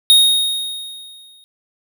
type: tone with exponential decay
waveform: square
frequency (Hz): 3729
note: A#7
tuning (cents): 0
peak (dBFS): -6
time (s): 0.1-1.44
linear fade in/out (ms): 0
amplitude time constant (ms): 290
effects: none